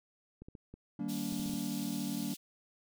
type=clicks; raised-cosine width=3 ms; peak=-35 dBFS; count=9; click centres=0.42 / 0.485 / 0.552 / 0.74 / 1.324 / 1.398 / 1.461 / 1.495 / 1.539 s
type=chord; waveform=triangle; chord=Eb major seventh; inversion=none; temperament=equal with one note detuned; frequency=155.56 / 196 / 233.1 / 286.5 Hz; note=Eb3 / G3 / Bb3 / D4; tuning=0 / 0 / 0 / -43 cents; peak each=-43 / -37 / -37 / -37 dBFS; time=0.99-2.34 s; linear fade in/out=5 ms
type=high-pass noise; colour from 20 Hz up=pink; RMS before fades=-46 dBFS; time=1.08-2.37 s; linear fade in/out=20 ms; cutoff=3100 Hz; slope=24 dB/octave
effects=none